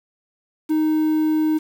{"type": "tone with quantisation", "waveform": "triangle", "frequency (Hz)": 310, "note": "D#4", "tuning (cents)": -6, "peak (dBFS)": -14, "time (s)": [0.69, 1.59], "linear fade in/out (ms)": 20, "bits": 7, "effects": []}